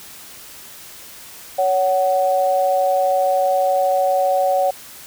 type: tone pair together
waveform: sine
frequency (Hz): 560 / 747.5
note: C#5 / F#5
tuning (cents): +18 / +17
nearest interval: perfect fourth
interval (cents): 499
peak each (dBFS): -17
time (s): 1.58-4.71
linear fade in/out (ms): 10
effects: white hiss -39 dBFS RMS until 5.06 s